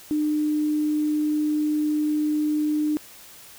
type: tone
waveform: sine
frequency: 302 Hz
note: D4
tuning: 48 cents sharp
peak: -20 dBFS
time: 0.11-2.97 s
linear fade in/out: 0 ms
effects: white hiss -46 dBFS RMS until 3.58 s